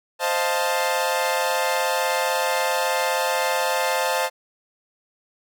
sawtooth chord, F dominant seventh, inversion second, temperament equal, 523.3 / 622.3 / 698.5 / 880 Hz, C5 / Eb5 / F5 / A5, 0 / 0 / 0 / 0 cents, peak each -21 / -24 / -24 / -21 dBFS, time 0.19-4.3 s, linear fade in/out 50 ms, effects none

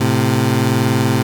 20% pulse tone pair together, 110 / 130.81 Hz, A2 / C3, 0 / 0 cents, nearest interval minor third, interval 300 cents, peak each -11 dBFS, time 0-1.23 s, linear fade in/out 10 ms, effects none

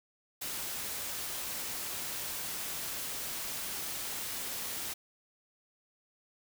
white noise, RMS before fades -38 dBFS, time 0.41-4.94 s, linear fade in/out 10 ms, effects none

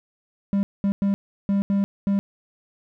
triangle tone bursts at uneven times, 198.8 Hz, G3, 25 cents sharp, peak -16 dBFS, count 6, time 0.53-0.63 / 0.84-0.92 / 1.02-1.14 / 1.49-1.62 / 1.7-1.84 / 2.07-2.19 s, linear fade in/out 0 ms, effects none

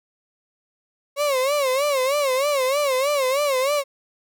35% pulse tone with vibrato, 549 Hz, C#5, 17 cents flat, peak -17 dBFS, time 1.16-3.84 s, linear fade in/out 50 ms, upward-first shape sine, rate 3.2 Hz, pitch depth 130 cents each way, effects none

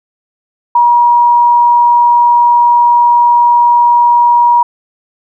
sine tone, 956 Hz, A#5, 43 cents sharp, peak -4 dBFS, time 0.75-4.63 s, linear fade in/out 5 ms, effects none

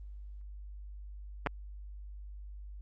clicks, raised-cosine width 0.5 ms, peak -16 dBFS, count 2, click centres 1.463 / 1.47 s, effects added 50 Hz sine -43 dBFS peak until 2.81 s + Opus 24 kbps

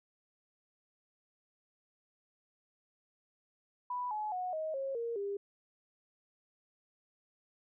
sine tone with pitch steps, 987.8 / 850.1 / 731.5 / 629.5 / 541.7 / 466.2 / 401.2 Hz, B5 / G#5 / F#5 / D#5 / C#5 / A#4 / G4, 0 / +40 / -20 / +20 / -40 / 0 / +40 cents, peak -34 dBFS, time 3.9-5.37 s, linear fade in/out 5 ms, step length 210 ms, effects none

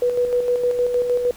sine tone with tremolo, 490 Hz, B4, 14 cents flat, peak -15 dBFS, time 0.02-1.31 s, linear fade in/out 2 ms, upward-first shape square, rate 6.5 Hz, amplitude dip 45%, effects pink hiss -44 dBFS RMS until 1.36 s

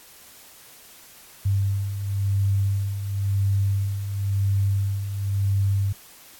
sine beating tone pair, 98 / 98.96 Hz, G2 / G2, 0 / +17 cents, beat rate 0.96 Hz, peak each -28 / -21 dBFS, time 1.45-5.93 s, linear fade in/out 10 ms, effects white hiss -48 dBFS RMS until 6.39 s + AAC 64 kbps

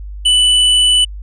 triangle tone with hard clipping, 2981 Hz, F#7, 12 cents sharp, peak -9 dBFS, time 0.25-1.05 s, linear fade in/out 10 ms, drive 18 dB, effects added 50 Hz sine -25 dBFS peak until 1.22 s + resampled to 22050 Hz

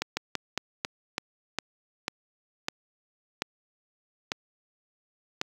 slowing click train, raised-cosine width 0.2 ms, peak -10 dBFS, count 12, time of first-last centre 0.02-5.414 s, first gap 150 ms, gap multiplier 1.22, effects high-pass 100 Hz 12 dB/octave + 7-bit

